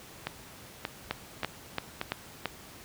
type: two click trains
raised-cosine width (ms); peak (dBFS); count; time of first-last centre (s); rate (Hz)
0.3; -13 / -15; 5 / 4; 1.11-2.457 / 0.27-2.014; 2.97 / 1.72
effects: pink hiss -49 dBFS RMS until 2.84 s + high-pass 60 Hz 12 dB/octave